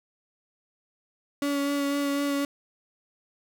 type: tone with vibrato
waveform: 35% pulse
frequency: 283.1 Hz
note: C#4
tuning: 37 cents sharp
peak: -23 dBFS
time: 1.42-2.45 s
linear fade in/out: 2 ms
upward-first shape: sine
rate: 4 Hz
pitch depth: 14 cents each way
effects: none